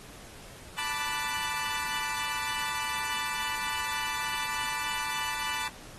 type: chord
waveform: 20% pulse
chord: B minor seventh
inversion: third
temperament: equal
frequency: 880 / 987.8 / 1174.7 / 1480 Hz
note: A5 / B5 / D6 / F#6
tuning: 0 / 0 / 0 / 0 cents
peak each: -31 / -31 / -32 / -34 dBFS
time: 0.78-5.68 s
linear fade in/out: 2 ms
effects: pink hiss -49 dBFS RMS until 5.98 s + AAC 32 kbps